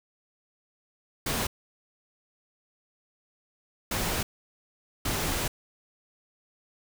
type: noise bursts at uneven times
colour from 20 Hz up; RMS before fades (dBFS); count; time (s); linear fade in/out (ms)
pink; -29; 3; 1.26-1.47 / 3.91-4.23 / 5.05-5.48; 5
effects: none